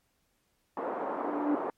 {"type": "band-pass noise", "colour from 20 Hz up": "white", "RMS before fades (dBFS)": -34, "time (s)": [0.77, 1.7], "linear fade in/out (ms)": 2, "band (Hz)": [270, 1000], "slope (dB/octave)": 24}
{"type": "tone with exponential growth", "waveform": "sine", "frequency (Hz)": 293.7, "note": "D4", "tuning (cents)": 0, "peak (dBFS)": -23, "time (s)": [0.9, 1.55], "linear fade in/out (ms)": 5, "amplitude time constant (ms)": 140}
{"effects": ["pink hiss -74 dBFS RMS until 1.77 s", "MP3 64 kbps"]}